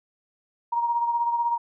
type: beating tone pair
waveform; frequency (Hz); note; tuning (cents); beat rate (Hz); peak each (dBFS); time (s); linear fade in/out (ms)
sine; 941 / 957; A#5 / A#5; +16 / +45; 16; -22 / -31; 0.72-1.58; 10
effects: none